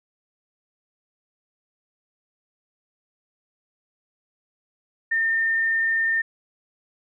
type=tone; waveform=sine; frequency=1812 Hz; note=A#6; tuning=50 cents flat; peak=-19 dBFS; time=5.11-6.22 s; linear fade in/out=10 ms; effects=none